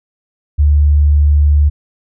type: tone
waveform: sine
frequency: 73.42 Hz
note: D2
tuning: in tune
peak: -6 dBFS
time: 0.58-1.7 s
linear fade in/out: 20 ms
effects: none